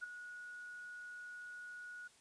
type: tone with ADSR envelope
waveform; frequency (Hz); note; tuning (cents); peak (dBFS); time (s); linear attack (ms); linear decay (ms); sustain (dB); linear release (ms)
sine; 1457; F#6; -27; -38; 0.01-2.08; 27; 9; -9; 10
effects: white hiss -66 dBFS RMS until 2.2 s + resampled to 22050 Hz